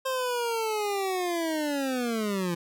25% pulse linear sweep, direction down, 529 to 168.2 Hz, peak -23 dBFS, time 0.05-2.55 s, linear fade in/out 10 ms, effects none

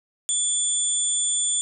sine tone cluster, 3435 / 7060 / 8630 Hz, A7 / A8 / C#9, -42 / +5 / -47 cents, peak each -29 / -24 / -24 dBFS, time 0.29-1.61 s, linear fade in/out 0 ms, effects none

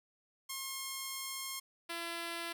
5% pulse tone pair in turn, 1073 / 338 Hz, C6 / E4, +43 / +43 cents, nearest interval octave + minor sixth, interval 2000 cents, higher first, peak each -27 dBFS, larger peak neither, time 0.49-1.6 / 1.89-2.53 s, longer first, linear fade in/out 10 ms, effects none

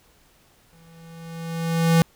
square tone with exponential growth, 165.4 Hz, E3, 6 cents sharp, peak -13 dBFS, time 0.73-2.02 s, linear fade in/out 0 ms, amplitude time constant 280 ms, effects pink hiss -58 dBFS RMS until 2.15 s

